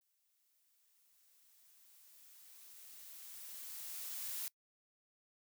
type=noise with exponential growth; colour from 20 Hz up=blue; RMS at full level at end=-41 dBFS; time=0.01-4.48 s; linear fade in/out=1 ms; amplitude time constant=970 ms; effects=noise-tail reverb RT60 0.1 s tail -22 dB re dry